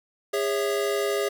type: tone cluster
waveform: square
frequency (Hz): 407.5 / 555 / 655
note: G#4 / C#5 / E5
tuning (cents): -33 / +2 / -11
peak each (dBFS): -26 / -30 / -32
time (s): 0.33-1.29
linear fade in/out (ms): 10
effects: none